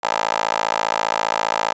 15% pulse tone with high-pass filter, 55 Hz, A1, in tune, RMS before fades -21 dBFS, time 0.03-1.73 s, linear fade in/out 10 ms, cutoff 800 Hz, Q 2.9, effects resampled to 16000 Hz

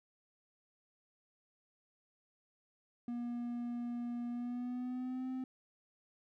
triangle tone with pitch glide, 239.6 to 258.3 Hz, A#3 to C4, +48 to -22 cents, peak -35 dBFS, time 3.08-5.44 s, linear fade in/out 2 ms, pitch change +130 cents, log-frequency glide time 4.29-5.29 s, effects none

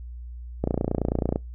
click train, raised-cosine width 2 ms, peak -10 dBFS, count 22, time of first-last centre 0.64-1.359 s, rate 29.2 Hz, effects noise-tail reverb RT60 0.2 s tail -26 dB re dry + added 60 Hz sine -35 dBFS peak until 1.54 s

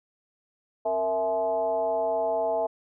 sine tone with frequency modulation, 657 Hz, E5, 6 cents flat, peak -23 dBFS, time 0.85-2.67 s, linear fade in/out 10 ms, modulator 195 Hz, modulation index 0.93, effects none

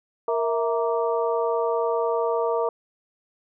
harmonic tone with a mistuned harmonic, 233.1 Hz, A#3, in tune, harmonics 2 / 3 / 4 / 5, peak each -23 / -27 / -29 / -31 dBFS, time 0.28-2.69 s, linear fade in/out 2 ms, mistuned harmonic 3, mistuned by -110 cents, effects none

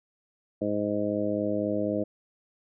harmonic tone, 103.83 Hz, G#2, in tune, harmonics 1 / 2 / 3 / 4 / 5 / 6, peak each -39 / -32 / -30 / -36 / -31 / -32 dBFS, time 0.61-2.04 s, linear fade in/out 10 ms, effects none

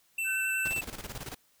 square tone with vibrato, 2667 Hz, E7, 20 cents sharp, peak -30 dBFS, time 0.18-0.81 s, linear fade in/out 5 ms, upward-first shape square, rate 11 Hz, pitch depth 11 cents each way
sine tone, 1528 Hz, G6, 45 cents flat, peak -32 dBFS, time 0.24-0.72 s, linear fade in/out 50 ms
pink noise with tremolo, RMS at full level -39 dBFS, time 0.65-1.35 s, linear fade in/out 5 ms, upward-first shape square, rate 18 Hz, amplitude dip 70%
effects white hiss -67 dBFS RMS until 1.6 s

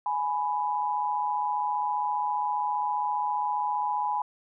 sine tone pair together, 836 / 991 Hz, G#5 / B5, +11 / +6 cents, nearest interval minor third, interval 295 cents, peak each -28 dBFS, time 0.06-4.22 s, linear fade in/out 2 ms, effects none

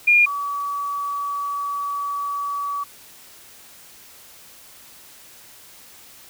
sine tone pair in turn, 2419 / 1141.6 Hz, D#7 / D6, -49 / -49 cents, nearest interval octave + minor second, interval 1300 cents, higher first, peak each -11 / -23 dBFS, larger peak first, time 0.07-0.26 / 0.26-2.84 s, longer second, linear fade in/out 10 ms, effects white hiss -46 dBFS RMS until 6.29 s

